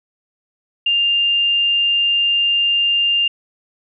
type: tone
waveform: sine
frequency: 2800 Hz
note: F7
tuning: 4 cents sharp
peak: -13 dBFS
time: 0.86-3.28 s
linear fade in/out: 5 ms
effects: none